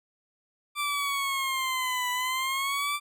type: exponential two-way sweep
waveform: 20% pulse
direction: down then up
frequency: 1177 to 987.8 to 1177 Hz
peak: -22 dBFS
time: 0.75-3 s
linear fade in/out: 50 ms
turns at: 2.1 s
effects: none